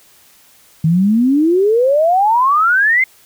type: exponential sweep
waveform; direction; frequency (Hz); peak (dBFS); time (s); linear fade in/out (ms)
sine; up; 154.7 to 2128; -9; 0.84-3.04; 5
effects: white hiss -48 dBFS RMS until 3.25 s